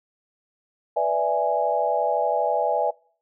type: chord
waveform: sine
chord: E dominant seventh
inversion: second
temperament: equal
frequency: 493.9 / 587.3 / 659.3 / 830.6 Hz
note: B4 / D5 / E5 / G#5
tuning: 0 / 0 / 0 / 0 cents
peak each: -27 / -25 / -24 / -24 dBFS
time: 0.96-2.91 s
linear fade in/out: 10 ms
effects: noise-tail reverb RT60 0.5 s tail -25 dB re dry